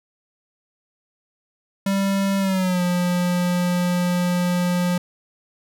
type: tone with pitch glide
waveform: square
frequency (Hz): 196 to 177.67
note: G3 to F3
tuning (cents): 0 to +30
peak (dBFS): -19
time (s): 1.86-4.98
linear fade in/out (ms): 5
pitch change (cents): -170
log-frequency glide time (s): 2.39-2.82
effects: none